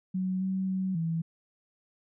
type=tone with pitch steps; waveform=sine; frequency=186.3 / 189.6 / 188.4 / 164.3 Hz; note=F#3 / F#3 / F#3 / E3; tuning=+12 / +43 / +32 / -5 cents; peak=-27 dBFS; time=0.14-1.22 s; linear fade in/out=10 ms; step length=270 ms; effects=none